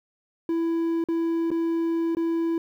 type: tone with dropouts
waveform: triangle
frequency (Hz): 331.8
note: E4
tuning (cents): +11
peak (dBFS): -20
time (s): 0.49-2.58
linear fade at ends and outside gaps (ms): 2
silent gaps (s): 1.04-1.086 / 1.505-1.514 / 2.15-2.169
effects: 10-bit